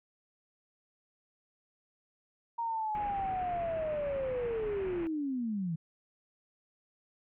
sine linear sweep, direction down, 938 to 155.56 Hz, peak -31 dBFS, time 2.58-5.76 s, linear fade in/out 10 ms
pink low-pass noise, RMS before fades -45 dBFS, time 2.95-5.07 s, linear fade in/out 0 ms, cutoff 2700 Hz, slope 48 dB/octave
effects none

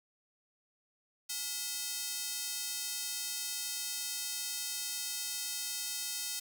square tone with high-pass filter, 285.8 Hz, D4, 47 cents flat, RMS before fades -38 dBFS, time 1.29-6.4 s, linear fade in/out 10 ms, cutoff 5100 Hz, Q 0.88, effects none

